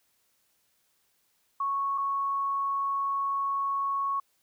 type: tone pair in turn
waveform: sine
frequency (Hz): 1106 / 1106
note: C#6 / C#6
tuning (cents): -4 / -4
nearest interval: unison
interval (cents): 0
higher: neither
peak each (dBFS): -26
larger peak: neither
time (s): 1.6-1.98 / 1.98-4.2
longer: second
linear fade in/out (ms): 5
effects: white hiss -71 dBFS RMS until 4.42 s